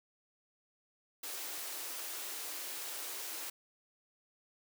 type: high-pass noise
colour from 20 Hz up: white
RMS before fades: -42 dBFS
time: 1.23-3.5 s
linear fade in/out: 5 ms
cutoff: 280 Hz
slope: 96 dB/octave
effects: none